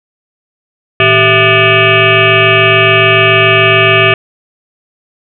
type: tone with frequency modulation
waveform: sine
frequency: 1478 Hz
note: F#6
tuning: 2 cents flat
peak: -4 dBFS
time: 1-4.14 s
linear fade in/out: 2 ms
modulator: 273 Hz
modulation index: 5.1
effects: none